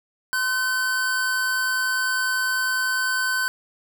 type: tone pair together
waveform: square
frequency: 1036 / 1523 Hz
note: C6 / F#6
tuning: -17 / +50 cents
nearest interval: perfect fifth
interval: 667 cents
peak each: -32 / -22 dBFS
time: 0.33-3.48 s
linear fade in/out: 0 ms
effects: none